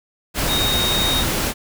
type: tone in noise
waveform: sine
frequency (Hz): 3729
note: A#7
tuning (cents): 0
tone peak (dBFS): -19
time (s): 0.47-1.25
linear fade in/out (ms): 50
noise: pink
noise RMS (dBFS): -21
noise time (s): 0.34-1.54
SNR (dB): -1
effects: none